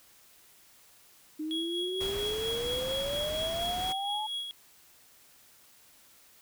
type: exponential sweep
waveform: sine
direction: up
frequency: 304.2 to 868 Hz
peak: -32 dBFS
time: 1.39-4.27 s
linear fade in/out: 10 ms
type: tone with tremolo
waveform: triangle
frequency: 3322 Hz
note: G#7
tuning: in tune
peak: -30 dBFS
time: 1.51-4.51 s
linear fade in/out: 0 ms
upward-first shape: sine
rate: 4.3 Hz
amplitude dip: 50%
type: noise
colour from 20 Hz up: pink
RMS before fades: -40 dBFS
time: 2-3.93 s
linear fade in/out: 10 ms
effects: white hiss -59 dBFS RMS until 6.41 s